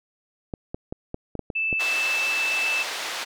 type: clicks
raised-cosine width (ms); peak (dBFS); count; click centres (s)
2; -17; 8; 0.538 / 0.745 / 0.925 / 1.144 / 1.353 / 1.393 / 1.502 / 1.728
type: tone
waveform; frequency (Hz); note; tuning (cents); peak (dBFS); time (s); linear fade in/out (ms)
sine; 2637; E7; 0; -22; 1.55-2.83; 10
type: band-pass noise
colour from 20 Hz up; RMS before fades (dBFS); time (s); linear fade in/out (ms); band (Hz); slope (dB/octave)
white; -31; 1.79-3.25; 20; 510 to 4100; 12
effects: none